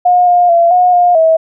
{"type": "tone with pitch steps", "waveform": "sine", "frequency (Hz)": [717, 709, 681, 722, 709, 646], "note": ["F5", "F5", "F5", "F#5", "F5", "E5"], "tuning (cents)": [45, 26, -44, -43, 26, -35], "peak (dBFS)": -5, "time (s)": [0.05, 1.37], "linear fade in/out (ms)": 10, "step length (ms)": 220, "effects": []}